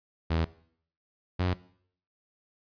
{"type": "tone pair in turn", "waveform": "sawtooth", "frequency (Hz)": [81.5, 90.67], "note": ["E2", "F#2"], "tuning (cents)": [-19, -35], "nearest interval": "major second", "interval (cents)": 184, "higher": "second", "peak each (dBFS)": -21, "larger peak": "neither", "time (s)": [[0.3, 0.45], [1.39, 1.54]], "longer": "neither", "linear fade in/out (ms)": 10, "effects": ["noise-tail reverb RT60 0.6 s tail -19 dB re dry", "resampled to 11025 Hz"]}